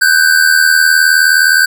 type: tone pair together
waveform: square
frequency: 1500 / 1579.5 Hz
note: F#6 / G6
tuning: +23 / +13 cents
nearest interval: minor second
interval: 90 cents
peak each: -10 dBFS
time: 0.01-1.66 s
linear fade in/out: 10 ms
effects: none